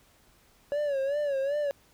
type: tone with vibrato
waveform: triangle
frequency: 564 Hz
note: C#5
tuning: 30 cents sharp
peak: -24 dBFS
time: 0.72-1.71 s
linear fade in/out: 0 ms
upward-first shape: sine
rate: 2.6 Hz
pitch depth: 92 cents each way
effects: pink hiss -62 dBFS RMS until 1.93 s